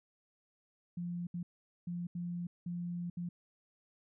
sine tone bursts at uneven times, 174.3 Hz, F3, 3 cents flat, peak -36 dBFS, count 6, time 0.97-1.27 / 1.34-1.43 / 1.87-2.07 / 2.15-2.47 / 2.66-3.1 / 3.17-3.29 s, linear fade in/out 5 ms, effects none

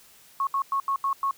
sine tone bursts at uneven times, 1098 Hz, C#6, 17 cents flat, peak -22 dBFS, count 6, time 0.4-0.47 / 0.54-0.62 / 0.72-0.8 / 0.88-0.96 / 1.04-1.13 / 1.23-1.31 s, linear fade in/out 2 ms, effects white hiss -54 dBFS RMS until 1.37 s

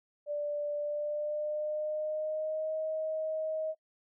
sine tone with pitch glide, 587.3 to 629.5 Hz, D5 to D#5, 0 to +20 cents, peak -31 dBFS, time 0.26-3.75 s, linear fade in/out 50 ms, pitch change +120 cents, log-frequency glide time 0.76-2.76 s, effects noise-tail reverb RT60 0.1 s tail -23 dB re dry

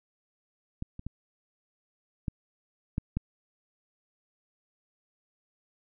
clicks, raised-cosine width 5 ms, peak -21 / -28 / -23 / -18 / -16 / -16 dBFS, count 6, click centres 0.824 / 0.994 / 1.066 / 2.282 / 2.981 / 3.17 s, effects none

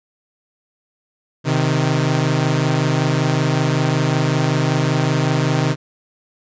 sawtooth tone pair together, 130 / 155.3 Hz, C3 / D#3, -11 / -3 cents, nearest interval minor third, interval 308 cents, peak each -14 / -14 dBFS, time 1.44-5.76 s, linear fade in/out 50 ms, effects resampled to 16000 Hz

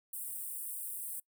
pink high-pass noise, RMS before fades -41 dBFS, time 0.13-1.2 s, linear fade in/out 5 ms, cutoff 8300 Hz, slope 96 dB/octave, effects noise-tail reverb RT60 0.1 s tail -23 dB re dry

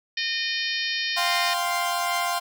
harmonic tone, 612 Hz, D#5, 29 cents flat, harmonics 3 / 4 / 5 / 6 / 7 / 8 / 9, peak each -30 / -31 / -32 / -33 / -33 / -34 / -35 dBFS, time 0.17-1.54 s, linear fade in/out 5 ms
sawtooth chord, F suspended second, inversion none, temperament equal, 698.5 / 784 / 1046.5 Hz, F5 / G5 / C6, 0 / 0 / 0 cents, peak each -23 / -28 / -23 dBFS, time 1.16-2.4 s, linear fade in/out 20 ms
effects none

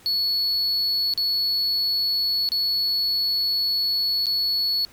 triangle tone with dropouts, 4400 Hz, C#8, 14 cents flat, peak -19 dBFS, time 0.06-4.85 s, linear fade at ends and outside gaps 0 ms, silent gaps 1.137-1.176 / 2.489-2.519 / 4.258-4.267 s, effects pink hiss -51 dBFS RMS until 4.92 s

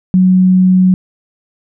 sine tone, 185 Hz, F#3, in tune, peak -5 dBFS, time 0.14-0.94 s, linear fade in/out 0 ms, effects none

